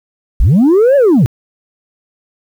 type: linear two-way sweep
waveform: sine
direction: up then down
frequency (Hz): 32.41 to 581 to 98.3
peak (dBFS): -3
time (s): 0.4-1.26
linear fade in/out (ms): 0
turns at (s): 0.96
effects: tanh soft clip ceiling -4 dBFS + 7-bit